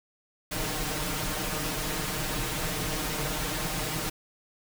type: noise with comb filter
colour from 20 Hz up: pink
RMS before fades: -31 dBFS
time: 0.51-4.1 s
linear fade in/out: 10 ms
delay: 6.5 ms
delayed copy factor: +1
effects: none